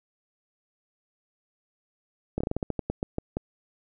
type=slowing click train; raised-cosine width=2 ms; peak=-14 dBFS; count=13; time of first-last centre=2.38-3.37 s; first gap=25 ms; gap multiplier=1.2; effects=none